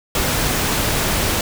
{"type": "noise", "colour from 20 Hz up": "pink", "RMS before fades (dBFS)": -19, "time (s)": [0.15, 1.41], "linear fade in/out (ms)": 2, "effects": []}